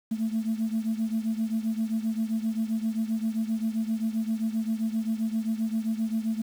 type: beating tone pair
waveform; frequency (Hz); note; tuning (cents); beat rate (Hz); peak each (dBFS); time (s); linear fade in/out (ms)
sine; 220 / 227.6; A3 / A#3; 0 / -41; 7.6; -26 / -29; 0.11-6.42; 10
effects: tanh soft clip ceiling -20 dBFS + 8-bit